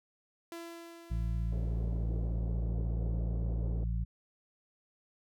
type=tone with exponential decay; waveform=sawtooth; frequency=336.8 Hz; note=E4; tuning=37 cents sharp; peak=-37 dBFS; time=0.52-2.73 s; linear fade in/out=1 ms; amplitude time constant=480 ms
type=harmonic tone; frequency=56.6 Hz; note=A1; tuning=50 cents sharp; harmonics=1 / 2 / 3; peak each=-31 / -37 / -41 dBFS; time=1.1-4.05 s; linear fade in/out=20 ms
type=low-pass noise; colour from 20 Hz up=white; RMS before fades=-47 dBFS; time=1.52-3.84 s; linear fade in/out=5 ms; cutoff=530 Hz; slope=24 dB/octave
effects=none